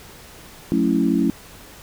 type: chord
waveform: sine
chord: F# minor seventh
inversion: none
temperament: equal with one note detuned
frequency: 181.92 / 220 / 277.2 / 329.6 Hz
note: F#3 / A3 / C#4 / E4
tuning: -29 / 0 / 0 / 0 cents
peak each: -23 / -21 / -20 / -22 dBFS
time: 0.72-1.3 s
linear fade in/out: 0 ms
effects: pink hiss -43 dBFS RMS until 1.82 s